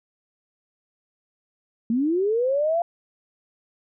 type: linear sweep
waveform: sine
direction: up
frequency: 218.8 to 698.5 Hz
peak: -19 dBFS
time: 1.9-2.82 s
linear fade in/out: 2 ms
effects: none